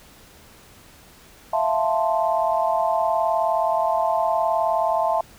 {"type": "chord", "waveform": "sine", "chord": "F major seventh", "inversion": "third", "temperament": "equal", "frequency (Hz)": [659.3, 698.5, 880, 1046.5], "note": ["E5", "F5", "A5", "C6"], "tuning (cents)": [0, 0, 0, 0], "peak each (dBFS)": [-22, -25, -23, -27], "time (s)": [1.53, 5.21], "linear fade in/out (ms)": 5, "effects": ["pink hiss -49 dBFS RMS until 5.38 s"]}